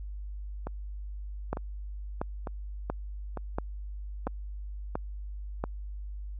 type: two click trains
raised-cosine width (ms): 1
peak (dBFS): -21 / -16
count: 5 / 7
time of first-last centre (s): 0.67-4.274 / 1.53-5.64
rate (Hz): 1.11 / 1.46
effects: added 50 Hz sine -36 dBFS peak until 6.39 s